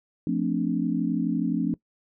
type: chord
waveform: sine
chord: D minor seventh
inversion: first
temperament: equal with one note detuned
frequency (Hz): 174.61 / 221.7 / 261.6 / 293.7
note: F3 / A3 / C4 / D4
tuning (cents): 0 / +13 / 0 / 0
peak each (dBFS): -28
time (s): 0.27-1.74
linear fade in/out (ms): 2
effects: noise-tail reverb RT60 0.1 s tail -21 dB re dry